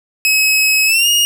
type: tone with pitch glide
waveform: sawtooth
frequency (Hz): 2561 to 2858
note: D#7 to F7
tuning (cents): +49 to +39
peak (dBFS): -7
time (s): 0.25-1.25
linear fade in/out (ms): 0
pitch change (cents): +190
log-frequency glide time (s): 0.86-1.08
effects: none